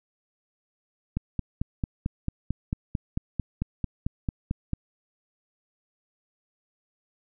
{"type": "click train", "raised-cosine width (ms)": 5, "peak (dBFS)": -14, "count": 17, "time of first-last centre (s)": [1.17, 4.733], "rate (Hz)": 4.49, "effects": []}